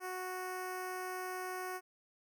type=tone with notch filter; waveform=10% pulse; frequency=368.7 Hz; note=F#4; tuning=6 cents flat; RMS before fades=-41 dBFS; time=0-1.81 s; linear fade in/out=50 ms; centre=3700 Hz; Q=0.64; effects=none